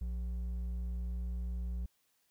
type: tone with hard clipping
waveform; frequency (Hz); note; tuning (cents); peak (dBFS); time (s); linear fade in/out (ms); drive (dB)
sine; 59.8; A#1; +45; -36; 0.01-1.86; 5; 5
effects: white hiss -75 dBFS RMS until 2.3 s